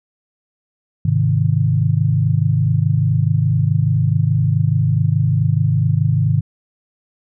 sine chord, Ab major, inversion none, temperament equal, 103.83 / 130.81 / 155.56 Hz, Ab2 / C3 / Eb3, 0 / 0 / 0 cents, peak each -17 dBFS, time 1.05-6.41 s, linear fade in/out 5 ms, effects none

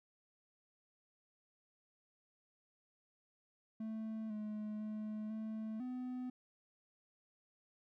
triangle tone with pitch steps, 220.2 / 212.5 / 214.3 / 218.9 / 251.8 Hz, A3 / G#3 / A3 / A3 / B3, +2 / +40 / -45 / -9 / +34 cents, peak -38 dBFS, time 3.8-6.3 s, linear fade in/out 5 ms, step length 500 ms, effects none

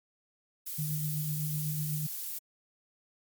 violet noise, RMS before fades -37 dBFS, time 0.66-2.39 s, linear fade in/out 10 ms
sine tone with tremolo, 152 Hz, D#3, 40 cents flat, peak -30 dBFS, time 0.78-2.07 s, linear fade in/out 10 ms, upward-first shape sine, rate 8 Hz, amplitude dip 30%
effects MP3 96 kbps

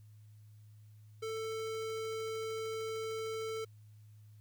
square tone with notch filter, 443.4 Hz, A4, 13 cents sharp, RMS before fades -39 dBFS, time 1.22-3.65 s, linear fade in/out 10 ms, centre 12000 Hz, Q 1.5, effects added 106 Hz sine -54 dBFS peak until 4.4 s + white hiss -75 dBFS RMS until 4.4 s

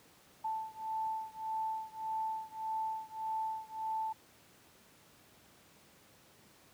sine beating tone pair, 880 / 881.7 Hz, A5 / A5, 0 / +3 cents, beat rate 1.7 Hz, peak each -38 / -39 dBFS, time 0.44-4.13 s, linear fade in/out 10 ms, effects pink hiss -62 dBFS RMS until 6.73 s + high-pass 100 Hz 12 dB/octave

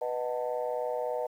sine chord, B dominant seventh, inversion none, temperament just, 493.9 / 617.4 / 740.8 / 889 Hz, B4 / D#5 / F#5 / A5, 0 / -14 / +2 / +18 cents, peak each -32 / -33 / -38 / -38 dBFS, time 0.01-1.27 s, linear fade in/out 10 ms, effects tanh soft clip ceiling -20 dBFS + 10-bit

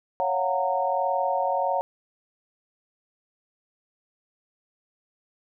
sine chord, Gb major seventh, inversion second, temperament equal with one note detuned, 554.4 / 698.5 / 740 / 921.6 Hz, Db5 / F5 / Gb5 / Bb5, 0 / 0 / 0 / -20 cents, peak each -27 / -30 / -27 / -27 dBFS, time 0.2-1.81 s, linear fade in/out 0 ms, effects none

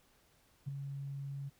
sine tone with ADSR envelope, 139.1 Hz, C#3, 6 cents sharp, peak -33 dBFS, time 0.66-1.5 s, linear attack 23 ms, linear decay 6 ms, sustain -6 dB, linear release 21 ms, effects pink hiss -69 dBFS RMS until 1.59 s

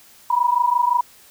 sine tone pair together, 960 / 985.8 Hz, B5 / B5, -49 / -3 cents, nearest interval unison, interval 46 cents, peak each -18 dBFS, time 0.3-1.01 s, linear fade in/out 5 ms, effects white hiss -49 dBFS RMS until 1.3 s

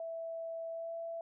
sine tone with pitch glide, 659.3 to 666.2 Hz, E5 to E5, 0 to +18 cents, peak -38 dBFS, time 0-1.21 s, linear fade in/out 2 ms, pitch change +18 cents, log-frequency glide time 0.7-0.94 s, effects none

